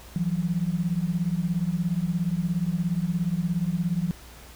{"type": "beating tone pair", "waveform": "sine", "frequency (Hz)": [164.81, 181.81], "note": ["E3", "F#3"], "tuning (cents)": [0, -30], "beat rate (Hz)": 17, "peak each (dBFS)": -26, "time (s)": [0.16, 4.11], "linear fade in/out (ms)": 0, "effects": ["added 60 Hz sine -47 dBFS peak until 4.55 s", "pink hiss -48 dBFS RMS until 4.55 s"]}